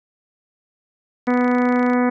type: harmonic tone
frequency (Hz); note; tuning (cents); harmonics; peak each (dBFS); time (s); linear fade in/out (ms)
247.2; B3; +2; 1 / 2 / 3 / 4 / 5 / 6 / 7 / 8 / 9; -16 / -22 / -26 / -28 / -30 / -32 / -33 / -34 / -35; 1.27-2.1; 10
type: click train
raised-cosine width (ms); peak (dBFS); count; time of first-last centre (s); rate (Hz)
0.2; -23; 20; 1.27-1.934; 28.6
effects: none